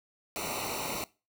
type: noise with comb filter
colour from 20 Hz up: pink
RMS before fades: -35 dBFS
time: 0.36-1.04 s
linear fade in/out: 0 ms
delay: 0.6 ms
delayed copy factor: -0.9
effects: noise-tail reverb RT60 0.3 s tail -21 dB re dry